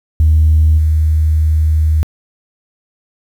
sine tone with level steps, 78 Hz, D#2, 5 cents sharp, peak -5 / -8 dBFS, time 0.2-2.03 s, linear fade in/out 0 ms, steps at 0.77 s, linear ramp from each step 20 ms, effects tanh soft clip ceiling -2 dBFS + 7-bit

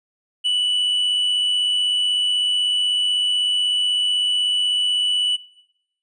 triangle tone with amplitude modulation, 2963 Hz, F#7, 2 cents sharp, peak -14 dBFS, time 0.44-5.37 s, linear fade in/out 20 ms, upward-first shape sine, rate 96.1 Hz, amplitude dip 30%, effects noise-tail reverb RT60 0.8 s tail -19 dB re dry + resampled to 24000 Hz

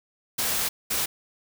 white noise bursts at uneven times, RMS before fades -26 dBFS, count 2, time 0.38-0.69 / 0.9-1.06 s, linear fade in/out 10 ms, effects none

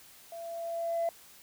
sine tone with level ramp, 673 Hz, E5, 36 cents sharp, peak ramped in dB -40 to -25 dBFS, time 0.32-1.09 s, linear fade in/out 2 ms, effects tanh soft clip ceiling -24 dBFS + white hiss -55 dBFS RMS until 1.42 s

